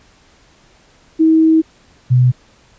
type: tone pair in turn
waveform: sine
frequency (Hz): 320 / 125.53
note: D#4 / B2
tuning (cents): +49 / +29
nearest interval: octave + major third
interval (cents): 1620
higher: first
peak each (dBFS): -7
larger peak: neither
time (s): 1.19-1.62 / 2.1-2.32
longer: first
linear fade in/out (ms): 20
effects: pink hiss -50 dBFS RMS until 2.78 s + resampled to 16000 Hz